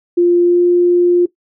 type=tone with pitch glide; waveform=sine; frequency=349.2 to 352 Hz; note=F4 to F4; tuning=0 to +14 cents; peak=-7 dBFS; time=0.17-1.26 s; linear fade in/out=10 ms; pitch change=+14 cents; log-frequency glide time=0.43-0.62 s; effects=noise-tail reverb RT60 0.1 s tail -17 dB re dry